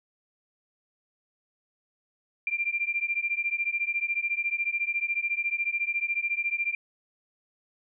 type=beating tone pair; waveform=sine; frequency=2370 / 2384 Hz; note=D7 / D7; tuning=+15 / +25 cents; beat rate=14 Hz; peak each=-29 dBFS; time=2.47-6.75 s; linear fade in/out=2 ms; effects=none